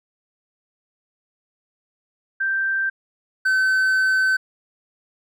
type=tone pair in turn; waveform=sine / triangle; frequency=1568 / 1529.5 Hz; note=G6 / G6; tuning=0 / -43 cents; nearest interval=unison; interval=43 cents; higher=first; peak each=-19 / -14 dBFS; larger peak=second; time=2.4-2.9 / 3.45-4.37 s; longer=second; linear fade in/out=10 ms; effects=none